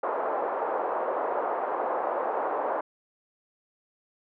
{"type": "band-pass noise", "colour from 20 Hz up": "pink", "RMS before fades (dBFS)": -29, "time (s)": [0.03, 2.81], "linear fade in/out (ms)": 5, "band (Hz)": [460, 1100], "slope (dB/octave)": 24, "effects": []}